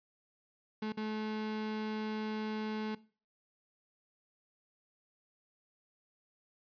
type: tone with dropouts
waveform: 35% pulse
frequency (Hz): 215.8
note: A3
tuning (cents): -33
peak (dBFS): -33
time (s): 0.82-2.95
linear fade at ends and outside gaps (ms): 5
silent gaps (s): 0.923-0.972
effects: noise-tail reverb RT60 0.4 s tail -20 dB re dry + resampled to 11025 Hz